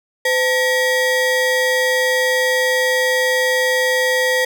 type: ring-modulated tone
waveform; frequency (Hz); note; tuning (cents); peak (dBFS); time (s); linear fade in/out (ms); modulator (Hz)
square; 700; F5; +4; -12; 0.25-4.45; 5; 1210
effects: none